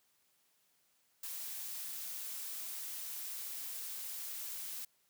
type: noise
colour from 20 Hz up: blue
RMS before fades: -43 dBFS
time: 1.23-4.85 s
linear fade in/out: 5 ms
effects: white hiss -74 dBFS RMS until 5.09 s + high-pass 80 Hz 12 dB/octave